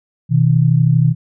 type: tone pair together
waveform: sine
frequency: 125.64 / 158.3 Hz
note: B2 / D#3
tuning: +30 / +30 cents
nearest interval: major third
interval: 400 cents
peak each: -12 dBFS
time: 0.29-1.15 s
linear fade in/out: 50 ms
effects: none